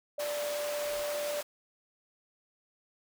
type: tone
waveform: sine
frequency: 587.3 Hz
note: D5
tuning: in tune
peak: -32 dBFS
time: 0.18-1.41 s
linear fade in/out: 5 ms
type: high-pass noise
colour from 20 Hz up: pink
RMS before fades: -40 dBFS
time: 0.19-1.43 s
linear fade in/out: 10 ms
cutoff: 550 Hz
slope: 12 dB/octave
type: noise with exponential growth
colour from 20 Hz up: brown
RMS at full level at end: -50 dBFS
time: 0.6-1.03 s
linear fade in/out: 5 ms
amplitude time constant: 93 ms
effects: none